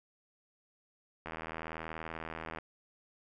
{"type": "click train", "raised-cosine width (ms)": 0.5, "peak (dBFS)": -25, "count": 108, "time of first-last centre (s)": [1.26, 2.586], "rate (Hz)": 80.7, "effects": []}